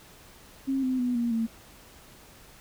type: tone with pitch steps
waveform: sine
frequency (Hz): 268.9 / 257.6 / 246.9 / 236.5 / 226.6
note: C4 / C4 / B3 / A#3 / A#3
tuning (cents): +47 / -27 / 0 / +25 / -49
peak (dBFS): -24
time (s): 0.67-1.47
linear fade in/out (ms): 20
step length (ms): 160
effects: pink hiss -52 dBFS RMS until 2.6 s